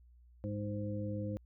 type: harmonic tone with a mistuned harmonic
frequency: 103.83 Hz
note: G#2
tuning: in tune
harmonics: 1 / 2 / 3 / 5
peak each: -38 / -41 / -43 / -43 dBFS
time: 0.44-1.37 s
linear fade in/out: 0 ms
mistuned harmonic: 2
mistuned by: -24 cents
effects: added 60 Hz sine -58 dBFS peak until 1.45 s